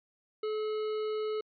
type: harmonic tone with a mistuned harmonic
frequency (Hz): 430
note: A4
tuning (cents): -40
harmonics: 1 / 3 / 5 / 7 / 9 / 10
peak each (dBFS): -30 / -43 / -52 / -51 / -56 / -54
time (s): 0.43-1.41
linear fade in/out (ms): 5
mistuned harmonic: 7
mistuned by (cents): -35
effects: MP3 96 kbps